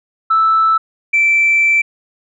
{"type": "tone pair in turn", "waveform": "sine", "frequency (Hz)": [1317, 2333], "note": ["E6", "D7"], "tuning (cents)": [-2, -12], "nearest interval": "minor seventh", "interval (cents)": 990, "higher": "second", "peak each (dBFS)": -8, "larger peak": "neither", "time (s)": [[0.3, 0.78], [1.13, 1.82]], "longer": "second", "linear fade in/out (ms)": 10, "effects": ["tanh soft clip ceiling -5 dBFS"]}